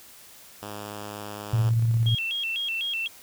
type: tone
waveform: 5% pulse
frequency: 103.83 Hz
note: G#2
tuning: in tune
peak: -24 dBFS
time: 0.62-1.7 s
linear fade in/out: 5 ms
type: tone with tremolo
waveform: sine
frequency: 114.7 Hz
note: A#2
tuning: 28 cents flat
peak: -18 dBFS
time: 1.53-2.15 s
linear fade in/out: 5 ms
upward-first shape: square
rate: 17 Hz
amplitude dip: 25%
type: tone with vibrato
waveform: sine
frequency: 2960 Hz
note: F#7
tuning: in tune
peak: -26 dBFS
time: 2.06-3.08 s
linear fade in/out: 10 ms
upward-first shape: square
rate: 4 Hz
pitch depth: 170 cents each way
effects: white hiss -49 dBFS RMS until 3.22 s